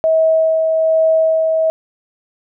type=tone with tremolo; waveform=sine; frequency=642 Hz; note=E5; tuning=46 cents flat; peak=-9 dBFS; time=0.04-1.7 s; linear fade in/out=0 ms; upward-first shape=sine; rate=1.2 Hz; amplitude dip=30%; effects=none